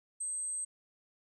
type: tone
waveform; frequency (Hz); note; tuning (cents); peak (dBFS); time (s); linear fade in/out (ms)
sine; 8280; C9; -19; -34; 0.2-0.65; 10
effects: none